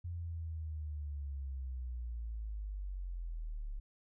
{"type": "linear sweep", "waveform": "sine", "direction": "down", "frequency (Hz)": [87.31, 34.65], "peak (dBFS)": -38, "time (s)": [0.04, 3.8], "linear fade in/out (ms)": 10, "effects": []}